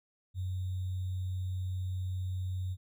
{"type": "tone with sample-and-hold", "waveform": "sine", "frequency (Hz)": 92.5, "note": "F#2", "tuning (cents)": 0, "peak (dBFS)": -32, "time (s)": [0.34, 2.77], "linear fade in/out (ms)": 50, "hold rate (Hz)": 3675, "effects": []}